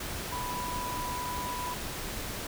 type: tone in noise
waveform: sine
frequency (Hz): 987.8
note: B5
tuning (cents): 0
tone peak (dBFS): -34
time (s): 0.32-1.74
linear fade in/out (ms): 5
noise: pink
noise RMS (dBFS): -37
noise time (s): 0-2.47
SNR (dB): 0
effects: none